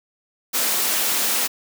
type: high-pass noise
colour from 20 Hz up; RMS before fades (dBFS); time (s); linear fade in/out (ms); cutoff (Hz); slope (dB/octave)
white; -21; 0.53-1.48; 20; 200; 48
effects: none